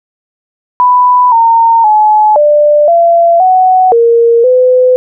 sine tone with pitch steps, 992 / 916 / 853 / 593 / 680 / 744 / 465.8 / 506 Hz, B5 / A#5 / G#5 / D5 / F5 / F#5 / A#4 / B4, +7 / -31 / +46 / +17 / -46 / +9 / -1 / +42 cents, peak -3 dBFS, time 0.8-4.96 s, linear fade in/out 0 ms, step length 520 ms, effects none

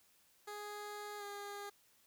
15% pulse tone with pitch glide, 415.3 to 406.3 Hz, G#4 to G#4, 0 to -38 cents, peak -38 dBFS, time 0.47-1.7 s, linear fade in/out 10 ms, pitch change -38 cents, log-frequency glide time 1.18-1.23 s, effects white hiss -70 dBFS RMS until 2.06 s

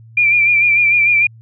sine tone with vibrato, 2378 Hz, D7, 21 cents sharp, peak -9 dBFS, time 0.17-1.27 s, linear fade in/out 5 ms, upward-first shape sine, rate 6.7 Hz, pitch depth 46 cents each way, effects added 113 Hz sine -38 dBFS peak until 1.41 s

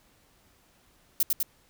violet noise with echo, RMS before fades -23 dBFS, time 1.2-1.23 s, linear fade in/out 2 ms, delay 100 ms, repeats 2, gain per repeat -2 dB, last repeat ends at 1.43 s, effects pink hiss -63 dBFS RMS until 1.69 s

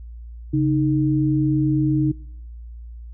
sine tone pair together, 137.5 / 308.9 Hz, C#3 / D#4, -14 / -12 cents, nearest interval octave + major second, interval 1402 cents, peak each -19 dBFS, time 0.53-2.12 s, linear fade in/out 10 ms, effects noise-tail reverb RT60 0.9 s tail -24 dB re dry + added 58 Hz sine -34 dBFS peak until 3.13 s

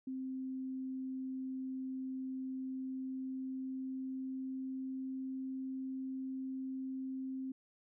sine tone with pitch glide, 261.6 to 263.3 Hz, C4 to C4, 0 to +11 cents, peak -38 dBFS, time 0.07-7.52 s, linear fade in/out 5 ms, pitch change +11 cents, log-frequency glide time 2.57-5.5 s, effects none

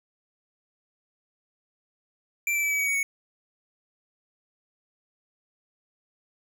square tone with pitch steps, 2349 / 2327 / 2306 / 2285 / 2264 / 2243 / 2222 Hz, D7 / D7 / D7 / D7 / C#7 / C#7 / C#7, 0 / -17 / -32 / -48 / +36 / +20 / +4 cents, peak -24 dBFS, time 2.47-3.03 s, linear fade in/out 2 ms, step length 80 ms, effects none

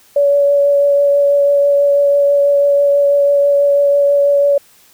sine tone with vibrato, 568 Hz, C#5, 42 cents sharp, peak -8 dBFS, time 0.16-4.58 s, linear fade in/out 5 ms, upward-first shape triangle, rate 6.1 Hz, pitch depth 13 cents each way, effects white hiss -48 dBFS RMS until 4.93 s

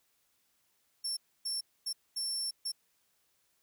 30% pulse tone bursts at uneven times, 5420 Hz, E8, 47 cents sharp, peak -29 dBFS, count 5, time 1.04-1.17 / 1.45-1.61 / 1.86-1.93 / 2.16-2.51 / 2.65-2.72 s, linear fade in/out 10 ms, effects white hiss -74 dBFS RMS until 3.62 s

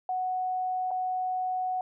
sine tone with dropouts, 740 Hz, F#5, in tune, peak -27 dBFS, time 0.09-1.81 s, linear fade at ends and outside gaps 2 ms, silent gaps 0.908-0.913 s, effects none

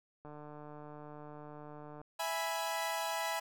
click train, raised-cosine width 1 ms, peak -36 dBFS, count 264, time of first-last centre 0.25-2.015 s, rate 149 Hz
sawtooth chord, E major, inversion none, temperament equal, 659.3 / 830.6 / 987.8 Hz, E5 / G#5 / B5, 0 / 0 / 0 cents, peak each -35 dBFS, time 2.19-3.4 s, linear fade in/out 10 ms
effects none

